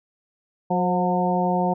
harmonic tone with a mistuned harmonic, 180.6 Hz, F#3, 42 cents flat, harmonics 1 / 2 / 3 / 4 / 5, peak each -23 / -28 / -27 / -24 / -26 dBFS, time 0.7-1.74 s, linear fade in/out 10 ms, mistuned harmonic 3, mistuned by -35 cents, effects none

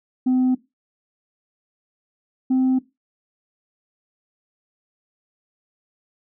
sine tone pair in turn, 255.5 / 259.4 Hz, C4 / C4, -41 / -15 cents, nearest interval unison, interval 26 cents, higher second, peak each -13 dBFS, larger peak neither, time 0.26-0.55 / 2.5-2.79 s, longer neither, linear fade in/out 10 ms, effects noise-tail reverb RT60 0.2 s tail -17 dB re dry + tanh soft clip ceiling -14 dBFS

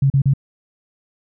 sine tone bursts, 137.1 Hz, C#3, 19 cents flat, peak -11 dBFS, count 3, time 0.02-0.337 s, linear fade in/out 5 ms, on 81 ms, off 37 ms, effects none

